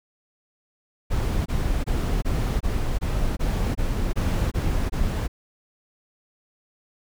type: noise bursts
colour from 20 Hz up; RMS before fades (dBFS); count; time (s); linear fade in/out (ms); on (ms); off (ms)
brown; -23; 11; 1.1-5.28; 20; 360; 22
effects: none